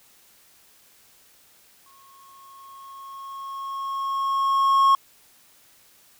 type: tone with exponential growth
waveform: triangle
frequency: 1090 Hz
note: C#6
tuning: 29 cents flat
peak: -11 dBFS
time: 1.86-4.95 s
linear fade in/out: 2 ms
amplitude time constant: 670 ms
effects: white hiss -56 dBFS RMS until 6.19 s